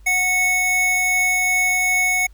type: tone pair together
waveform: square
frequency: 736.2 / 2206 Hz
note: F#5 / C#7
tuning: -9 / -9 cents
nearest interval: octave + perfect fifth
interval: 1900 cents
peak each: -27 / -17 dBFS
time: 0.06-2.27 s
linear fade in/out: 10 ms
effects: added 50 Hz sine -42 dBFS peak until 2.33 s + pink hiss -60 dBFS RMS until 2.33 s